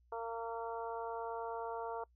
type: harmonic tone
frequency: 229.3 Hz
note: A#3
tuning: 28 cents flat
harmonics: 2 / 3 / 4 / 5 / 6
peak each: -42 / -45 / -43 / -49 / -51 dBFS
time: 0.12-2.04 s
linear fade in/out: 5 ms
effects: noise-tail reverb RT60 0.1 s tail -25 dB re dry + added 60 Hz sine -66 dBFS peak until 2.15 s